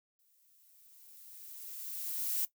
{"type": "noise with exponential growth", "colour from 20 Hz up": "violet", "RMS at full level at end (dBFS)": -32, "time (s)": [0.19, 2.45], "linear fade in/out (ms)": 1, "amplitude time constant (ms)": 490, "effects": ["noise-tail reverb RT60 0.1 s tail -17 dB re dry"]}